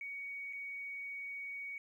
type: tone with dropouts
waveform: triangle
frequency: 2242 Hz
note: C#7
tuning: 19 cents sharp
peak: -37 dBFS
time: 0.01-1.78 s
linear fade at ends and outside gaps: 2 ms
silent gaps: 0.528-0.532 s
effects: tanh soft clip ceiling -39 dBFS